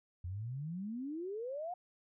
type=exponential sweep; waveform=sine; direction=up; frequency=84.3 to 740 Hz; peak=-38 dBFS; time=0.24-1.74 s; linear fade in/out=5 ms; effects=none